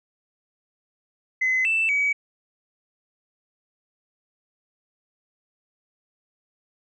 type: tone with pitch steps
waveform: sine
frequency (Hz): 2038 / 2655 / 2272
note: C7 / E7 / C#7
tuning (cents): -46 / +12 / +42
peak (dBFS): -18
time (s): 1.41-2.13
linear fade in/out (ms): 10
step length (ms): 240
effects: tanh soft clip ceiling -15 dBFS